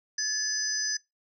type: tone cluster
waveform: sine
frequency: 1731 / 5010 / 6080 Hz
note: A6 / D#8 / F#8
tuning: -29 / +11 / +46 cents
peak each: -33 / -30 / -31 dBFS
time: 0.18-0.97 s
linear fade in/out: 5 ms
effects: noise-tail reverb RT60 0.2 s tail -23 dB re dry